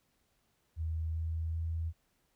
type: tone with pitch steps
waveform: sine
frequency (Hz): 80.4 / 81.15 / 81.9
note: E2 / E2 / E2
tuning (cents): -43 / -27 / -11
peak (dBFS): -32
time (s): 0.76-1.93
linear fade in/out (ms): 50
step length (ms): 390
effects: pink hiss -75 dBFS RMS until 2.35 s